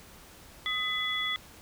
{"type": "tone cluster", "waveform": "sine", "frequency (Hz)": [1259, 2014, 3398], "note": ["D#6", "B6", "G#7"], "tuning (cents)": [20, 33, 39], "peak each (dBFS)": [-37, -32, -31], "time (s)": [0.66, 1.36], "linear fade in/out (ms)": 0, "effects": ["pink hiss -52 dBFS RMS until 1.61 s"]}